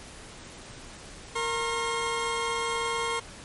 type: tone pair together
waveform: 20% pulse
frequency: 463.2 / 1074 Hz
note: A#4 / C6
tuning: -11 / +45 cents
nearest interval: octave + minor third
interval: 1456 cents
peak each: -25 dBFS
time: 1.35-3.2 s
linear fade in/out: 10 ms
effects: pink hiss -45 dBFS RMS until 3.44 s + MP3 48 kbps